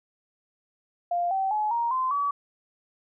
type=tone with pitch steps; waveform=sine; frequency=698.5 / 770.6 / 850.1 / 937.8 / 1034.5 / 1141.3 Hz; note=F5 / G5 / G#5 / A#5 / C6 / D6; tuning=0 / -30 / +40 / +10 / -20 / -50 cents; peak=-23 dBFS; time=1.11-2.31 s; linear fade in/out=5 ms; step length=200 ms; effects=none